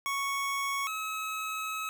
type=tone pair in turn; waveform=25% pulse; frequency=1108.7 / 1284.1 Hz; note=C#6 / E6; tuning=0 / -46 cents; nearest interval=minor third; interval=254 cents; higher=second; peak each=-26 / -29 dBFS; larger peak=first; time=0.06-0.87 / 0.87-1.89 s; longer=second; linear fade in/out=0 ms; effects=none